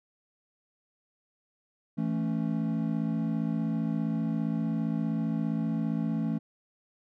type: chord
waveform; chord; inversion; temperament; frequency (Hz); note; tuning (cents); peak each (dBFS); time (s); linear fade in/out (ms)
triangle; A major; second; equal; 164.81 / 220 / 277.2; E3 / A3 / C#4; 0 / 0 / 0; -29 / -28 / -32; 1.97-6.39; 20
effects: none